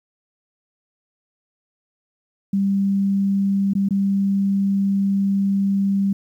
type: tone with dropouts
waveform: sine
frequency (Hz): 197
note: G3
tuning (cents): +9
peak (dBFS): -16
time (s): 2.53-6.13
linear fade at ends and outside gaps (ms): 5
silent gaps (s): 3.735-3.751 / 3.888-3.907
effects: 9-bit